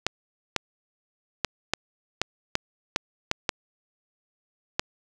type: clicks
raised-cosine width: 0.2 ms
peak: -5 dBFS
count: 10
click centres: 0.066 / 0.563 / 1.447 / 1.736 / 2.216 / 2.554 / 2.961 / 3.314 / 3.492 / 4.795 s
effects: none